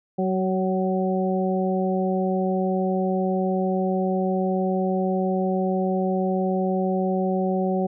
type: harmonic tone with a mistuned harmonic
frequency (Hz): 187.8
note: F#3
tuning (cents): +26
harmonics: 1 / 2 / 3 / 4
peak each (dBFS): -23 / -26 / -28 / -29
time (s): 0.18-7.87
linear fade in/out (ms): 10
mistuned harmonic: 3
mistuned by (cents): -19
effects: none